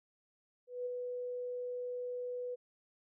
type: tone with ADSR envelope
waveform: sine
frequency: 493.9 Hz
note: B4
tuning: in tune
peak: -34 dBFS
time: 0.67-2.56 s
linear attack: 190 ms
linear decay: 14 ms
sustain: -3 dB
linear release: 22 ms
effects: none